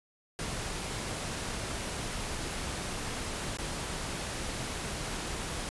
pink noise with dropouts, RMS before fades -36 dBFS, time 0.39-5.69 s, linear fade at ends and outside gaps 0 ms, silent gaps 3.571-3.586 s, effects resampled to 24000 Hz

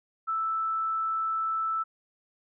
sine tone, 1318.5 Hz, E6, in tune, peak -26 dBFS, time 0.27-1.84 s, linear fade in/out 20 ms, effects none

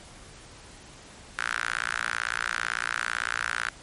sawtooth tone with high-pass filter, 57.9 Hz, A#1, 11 cents flat, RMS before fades -30 dBFS, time 1.38-3.7 s, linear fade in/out 0 ms, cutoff 1500 Hz, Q 4.8, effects pink hiss -48 dBFS RMS until 3.82 s + MP3 48 kbps

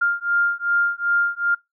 sine beating tone pair, 1400 / 1402.6 Hz, F6 / F6, +4 / +7 cents, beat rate 2.6 Hz, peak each -21 dBFS, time 0.01-1.55 s, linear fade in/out 10 ms, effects noise-tail reverb RT60 0.2 s tail -25 dB re dry

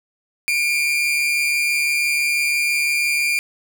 40% pulse tone pair together, 2255 / 2401 Hz, C#7 / D7, +29 / +38 cents, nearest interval minor second, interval 109 cents, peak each -25 / -17 dBFS, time 0.48-3.39 s, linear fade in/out 0 ms, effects none

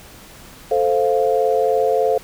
sine chord, F major, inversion first, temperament equal, 440 / 523.3 / 698.5 Hz, A4 / C5 / F5, 0 / 0 / 0 cents, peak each -18 / -18 / -20 dBFS, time 0.71-2.18 s, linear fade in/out 5 ms, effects pink hiss -42 dBFS RMS until 2.23 s

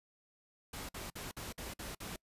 pink noise bursts, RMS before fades -44 dBFS, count 7, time 0.73-2.162 s, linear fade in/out 5 ms, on 160 ms, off 52 ms, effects noise-tail reverb RT60 0.1 s tail -26 dB re dry + resampled to 32000 Hz

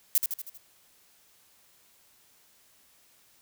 violet noise with echo, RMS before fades -22 dBFS, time 0.15-0.18 s, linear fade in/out 0 ms, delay 79 ms, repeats 5, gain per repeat -5 dB, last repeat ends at 0.575 s, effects white hiss -62 dBFS RMS until 3.41 s

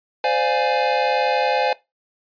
square chord, D half-diminished seventh, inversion third, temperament equal with one note detuned, 516.3 / 587.3 / 698.5 / 830.6 Hz, C5 / D5 / F5 / Ab5, -23 / 0 / 0 / 0 cents, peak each -23 / -26 / -26 / -21 dBFS, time 0.24-1.73 s, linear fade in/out 2 ms, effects noise-tail reverb RT60 0.2 s tail -19 dB re dry + resampled to 11025 Hz

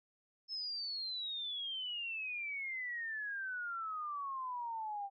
sine exponential sweep, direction down, 5274 to 784 Hz, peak -38 dBFS, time 0.48-5.1 s, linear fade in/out 50 ms, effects none

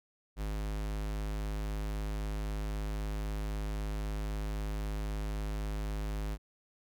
square tone, 51.91 Hz, G#1, in tune, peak -34 dBFS, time 0.36-6.38 s, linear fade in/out 50 ms, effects none

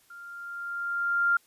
sine tone with level ramp, 1395 Hz, F6, 2 cents flat, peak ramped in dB -43 to -19 dBFS, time 0.1-1.37 s, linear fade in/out 5 ms, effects white hiss -63 dBFS RMS until 1.46 s + resampled to 32000 Hz

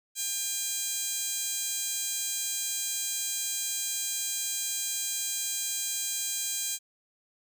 15% pulse tone with high-pass filter, 804 Hz, G5, 44 cents sharp, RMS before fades -32 dBFS, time 0.15-6.79 s, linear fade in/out 50 ms, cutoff 5700 Hz, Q 2.7, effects none

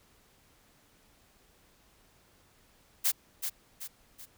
blue noise with echo, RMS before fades -26 dBFS, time 3.04-3.12 s, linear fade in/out 20 ms, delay 380 ms, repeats 3, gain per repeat -7 dB, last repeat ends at 4.26 s, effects pink hiss -64 dBFS RMS until 4.37 s

